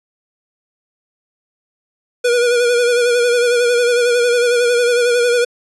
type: tone with vibrato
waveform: square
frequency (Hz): 482.6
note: B4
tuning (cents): -40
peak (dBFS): -12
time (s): 2.24-5.45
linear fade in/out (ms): 10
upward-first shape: sine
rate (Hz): 11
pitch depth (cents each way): 41
effects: resampled to 24000 Hz